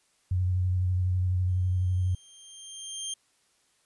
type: tone with vibrato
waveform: sine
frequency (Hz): 91.4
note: F#2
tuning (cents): -21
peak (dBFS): -23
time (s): 0.31-2.15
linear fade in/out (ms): 5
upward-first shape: sine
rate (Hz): 12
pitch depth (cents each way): 25
type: tone with exponential growth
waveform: 15% pulse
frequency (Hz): 3179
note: G7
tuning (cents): +24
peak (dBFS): -23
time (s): 1.48-3.14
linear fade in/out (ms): 5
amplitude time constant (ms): 360
effects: white hiss -68 dBFS RMS until 3.85 s + resampled to 24000 Hz